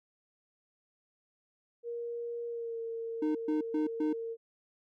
sine tone with pitch glide, 471.3 to 457.4 Hz, A#4 to A#4, +19 to -33 cents, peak -35 dBFS, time 1.83-4.37 s, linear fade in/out 50 ms, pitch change -52 cents, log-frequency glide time 2.47-2.79 s
triangle tone bursts, 307.2 Hz, D#4, 22 cents flat, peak -26 dBFS, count 4, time 3.22-4.13 s, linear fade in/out 5 ms, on 130 ms, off 130 ms
effects none

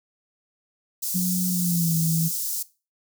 white high-pass noise, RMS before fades -28 dBFS, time 1.02-2.63 s, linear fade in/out 10 ms, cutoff 5300 Hz, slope 24 dB/octave
sine tone with pitch glide, 182 to 163.08 Hz, F#3 to E3, -28 to -18 cents, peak -21 dBFS, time 1.14-2.29 s, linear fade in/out 20 ms, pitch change -190 cents, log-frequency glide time 1.5-1.96 s
effects noise-tail reverb RT60 0.3 s tail -18 dB re dry

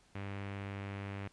sawtooth tone with low-pass filter, 99.3 Hz, G2, 23 cents sharp, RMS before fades -42 dBFS, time 0.15-1.28 s, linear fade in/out 5 ms, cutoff 2400 Hz, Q 2.1, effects pink hiss -67 dBFS RMS until 1.32 s + resampled to 22050 Hz

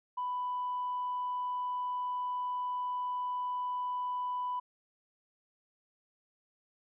sine tone, 993 Hz, B5, 9 cents sharp, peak -31 dBFS, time 0.17-4.6 s, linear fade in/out 10 ms, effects tanh soft clip ceiling -28 dBFS

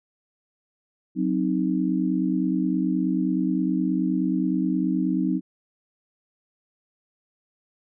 sine chord, C diminished, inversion second, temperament equal, 185 / 261.6 / 311.1 Hz, Gb3 / C4 / Eb4, 0 / 0 / 0 cents, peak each -25 dBFS, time 1.15-5.41 s, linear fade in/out 50 ms, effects none

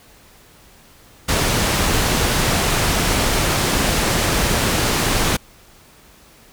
pink low-pass noise, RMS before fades -18 dBFS, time 1.28-5.37 s, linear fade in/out 10 ms, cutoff 11000 Hz, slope 12 dB/octave, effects pink hiss -48 dBFS RMS until 6.52 s

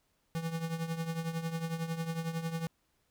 square tone with tremolo, 164.4 Hz, E3, 4 cents flat, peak -31 dBFS, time 0.35-2.67 s, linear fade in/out 0 ms, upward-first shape triangle, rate 11 Hz, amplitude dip 75%, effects pink hiss -75 dBFS RMS until 3.1 s

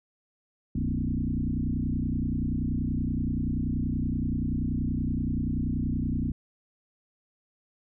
sine tone with frequency modulation, 154.4 Hz, D#3, 13 cents flat, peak -25 dBFS, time 0.75-6.32 s, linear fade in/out 5 ms, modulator 30.5 Hz, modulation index 4, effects none

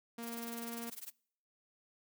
sawtooth tone, 233.1 Hz, A#3, in tune, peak -38 dBFS, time 0.18-0.9 s, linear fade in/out 5 ms
blue noise with tremolo, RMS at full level -44 dBFS, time 0.22-1.12 s, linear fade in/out 20 ms, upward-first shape sine, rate 20 Hz, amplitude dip 95%
effects noise-tail reverb RT60 0.6 s tail -25 dB re dry

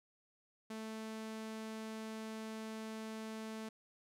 sawtooth tone, 220 Hz, A3, in tune, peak -39 dBFS, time 0.7-3.69 s, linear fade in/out 5 ms, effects low-pass 12000 Hz 12 dB/octave

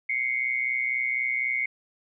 sine tone pair together, 2093 / 2217 Hz, C7 / C#7, 0 / 0 cents, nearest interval minor second, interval 100 cents, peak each -27 dBFS, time 0.09-1.66 s, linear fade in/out 5 ms, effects none

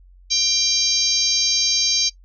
harmonic tone, 790 Hz, G5, 13 cents sharp, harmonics 3 / 4 / 5 / 6 / 7 / 8, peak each -30 / -29 / -23 / -22 / -22 / -22 dBFS, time 0.3-2.1 s, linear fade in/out 20 ms, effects noise-tail reverb RT60 0.1 s tail -21 dB re dry + added 45 Hz sine -45 dBFS peak until 2.24 s

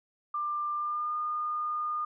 sine tone with pitch glide, 1190 to 1218.5 Hz, D6 to D#6, +22 to -37 cents, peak -29 dBFS, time 0.34-2.05 s, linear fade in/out 5 ms, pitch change +41 cents, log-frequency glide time 0.75-1.16 s, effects none

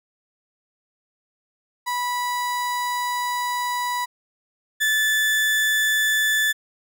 35% pulse tone pair in turn, 981 / 1744 Hz, B5 / A6, -12 / -16 cents, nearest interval minor seventh, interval 996 cents, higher second, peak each -21 / -16 dBFS, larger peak second, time 1.86-4.06 / 4.8-6.53 s, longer first, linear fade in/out 20 ms, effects none

